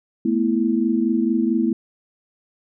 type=chord; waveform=sine; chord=A suspended second; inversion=none; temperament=equal with one note detuned; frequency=220 / 244.4 / 329.6 Hz; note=A3 / B3 / E4; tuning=0 / -18 / 0 cents; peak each=-21 dBFS; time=0.25-1.73 s; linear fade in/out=5 ms; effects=none